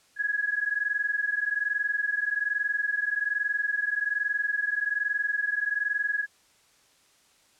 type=tone pair together; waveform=sine; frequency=1661.2 / 1682.4 Hz; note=G#6 / G#6; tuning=0 / +22 cents; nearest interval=unison; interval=22 cents; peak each=-28 dBFS; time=0.16-6.27 s; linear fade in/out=50 ms; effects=white hiss -62 dBFS RMS until 7.59 s + low-pass 9000 Hz 12 dB/octave